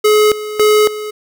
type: tone with tremolo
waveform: square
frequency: 424.6 Hz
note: G#4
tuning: 38 cents sharp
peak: -8 dBFS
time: 0.04-1.11 s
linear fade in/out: 10 ms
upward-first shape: square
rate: 1.8 Hz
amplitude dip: 80%
effects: none